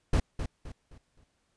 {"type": "noise with echo", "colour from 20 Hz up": "brown", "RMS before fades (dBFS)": -23, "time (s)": [0.13, 0.2], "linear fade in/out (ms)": 5, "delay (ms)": 260, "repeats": 4, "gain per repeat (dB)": -9, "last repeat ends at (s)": 1.24, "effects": ["pink hiss -74 dBFS RMS until 1.56 s", "resampled to 22050 Hz"]}